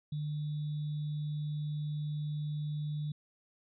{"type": "tone with sample-and-hold", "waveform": "sine", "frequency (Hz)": 150, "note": "D3", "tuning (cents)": 37, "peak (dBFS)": -33, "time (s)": [0.12, 3.12], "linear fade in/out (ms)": 5, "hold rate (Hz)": 3675, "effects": ["resampled to 11025 Hz"]}